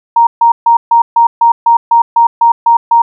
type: tone bursts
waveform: sine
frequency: 932.3 Hz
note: A#5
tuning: in tune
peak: -3 dBFS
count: 12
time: 0.16-3.02 s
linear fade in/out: 5 ms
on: 110 ms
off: 140 ms
effects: none